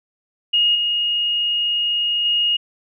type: tone with level steps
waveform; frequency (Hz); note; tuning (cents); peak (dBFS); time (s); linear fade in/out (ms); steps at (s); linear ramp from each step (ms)
sine; 2864; F7; +43; -13 / -17 / -15; 0.53-2.57; 10; 0.75 / 2.25; 2
effects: none